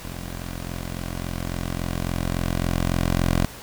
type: tone with level ramp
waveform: 10% pulse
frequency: 43.59 Hz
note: F1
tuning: 3 cents flat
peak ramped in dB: -25 to -10 dBFS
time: 0.05-3.45 s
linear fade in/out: 0 ms
effects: pink hiss -40 dBFS RMS until 3.62 s